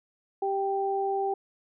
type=tone pair together; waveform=sine; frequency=392 / 784 Hz; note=G4 / G5; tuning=0 / 0 cents; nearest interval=octave; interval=1200 cents; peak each=-28 dBFS; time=0.42-1.34 s; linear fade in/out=5 ms; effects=none